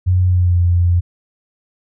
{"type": "tone with pitch glide", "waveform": "sine", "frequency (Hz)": [91.2, 87.54], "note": ["F#2", "F2"], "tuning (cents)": [-24, 5], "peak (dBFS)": -10, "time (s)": [0.06, 1.01], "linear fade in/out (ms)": 20, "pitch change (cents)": -71, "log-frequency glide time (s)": [0.25, 0.6], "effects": []}